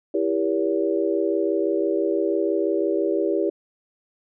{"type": "chord", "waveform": "sine", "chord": "E diminished seventh", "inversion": "none", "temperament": "just", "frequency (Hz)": [329.6, 395.6, 474.7, 569.6], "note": ["E4", "G4", "Bb4", "Db5"], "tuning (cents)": [0, 16, 31, 47], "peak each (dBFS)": [-24, -23, -28, -27], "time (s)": [0.14, 3.5], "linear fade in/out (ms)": 5, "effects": []}